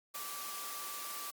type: tone in noise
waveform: sine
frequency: 1165 Hz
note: D6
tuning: 14 cents flat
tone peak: -46 dBFS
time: 0.14-1.31 s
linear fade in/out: 10 ms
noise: white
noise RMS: -43 dBFS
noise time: 0.14-1.31 s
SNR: -6 dB
effects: high-pass 300 Hz 12 dB/octave + Opus 48 kbps